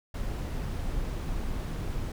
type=noise; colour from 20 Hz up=brown; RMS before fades=-32 dBFS; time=0.14-2.12 s; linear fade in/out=5 ms; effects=none